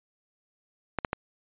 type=clicks; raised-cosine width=0.5 ms; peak=-12 dBFS; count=3; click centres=0.987 / 1.048 / 1.131 s; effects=resampled to 8000 Hz